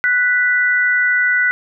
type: tone pair together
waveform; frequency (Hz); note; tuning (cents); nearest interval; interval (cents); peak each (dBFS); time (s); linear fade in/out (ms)
sine; 1480.9 / 1975.5; F#6 / B6; +1 / 0; perfect fourth; 499; -14 / -16; 0.04-1.51; 0
effects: none